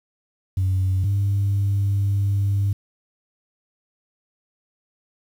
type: tone pair in turn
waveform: sine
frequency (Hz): 94.1 / 99.7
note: F#2 / G2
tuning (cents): +30 / +30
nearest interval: minor second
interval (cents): 100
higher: second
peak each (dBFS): -16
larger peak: neither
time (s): 0.57-1.04 / 1.04-2.73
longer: second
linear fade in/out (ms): 5
effects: tanh soft clip ceiling -15 dBFS + 8-bit